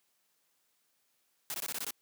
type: noise bursts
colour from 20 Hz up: white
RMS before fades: -37 dBFS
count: 7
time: 1.5-1.907 s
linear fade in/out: 0 ms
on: 41 ms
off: 20 ms
effects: white hiss -75 dBFS RMS until 2.01 s + high-pass 150 Hz 12 dB/octave